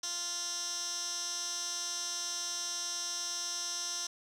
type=tone with band-pass filter; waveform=15% pulse; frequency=348.4 Hz; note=F4; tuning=4 cents flat; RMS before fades=-37 dBFS; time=0.03-4.07 s; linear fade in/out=5 ms; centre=5700 Hz; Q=3.7; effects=none